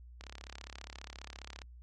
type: click train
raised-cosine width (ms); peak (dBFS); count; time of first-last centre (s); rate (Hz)
0.2; -29; 50; 0.21-1.618; 34.8
effects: added 60 Hz sine -50 dBFS peak until 1.82 s + AAC 32 kbps